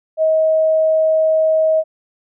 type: tone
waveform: sine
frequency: 634 Hz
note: D#5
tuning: 32 cents sharp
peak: -11 dBFS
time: 0.17-1.84 s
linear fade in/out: 50 ms
effects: none